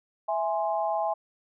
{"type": "chord", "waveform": "sine", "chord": "E augmented", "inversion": "none", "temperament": "equal", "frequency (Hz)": [659.3, 830.6, 1046.5], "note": ["E5", "G#5", "B#5"], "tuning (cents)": [0, 0, 0], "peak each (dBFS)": [-28, -28, -34], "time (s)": [0.28, 1.14], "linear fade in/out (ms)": 10, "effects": []}